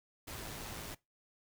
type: noise with amplitude modulation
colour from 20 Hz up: pink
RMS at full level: -43 dBFS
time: 0.27-0.95 s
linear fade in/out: 10 ms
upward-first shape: sine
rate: 110 Hz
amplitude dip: 35%
effects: noise-tail reverb RT60 0.2 s tail -21 dB re dry